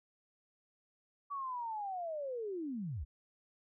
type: linear sweep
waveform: sine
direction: down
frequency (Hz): 1147 to 52.8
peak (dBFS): -37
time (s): 1.3-3.05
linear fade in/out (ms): 20
effects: none